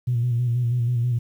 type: tone with vibrato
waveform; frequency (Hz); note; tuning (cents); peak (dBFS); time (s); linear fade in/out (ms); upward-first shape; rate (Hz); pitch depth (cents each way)
sine; 120.7; B2; -39; -18; 0.07-1.19; 10; square; 6.2; 41
effects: tanh soft clip ceiling -14 dBFS + 9-bit